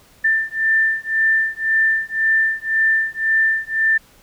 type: beating tone pair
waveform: sine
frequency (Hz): 1781 / 1782.9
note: A6 / A6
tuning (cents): +21 / +22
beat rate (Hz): 1.9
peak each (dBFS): -18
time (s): 0.24-3.98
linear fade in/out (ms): 10
effects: pink hiss -51 dBFS RMS until 4.22 s